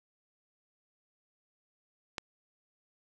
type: click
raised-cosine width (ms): 0.2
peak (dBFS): -17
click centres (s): 2.182
effects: none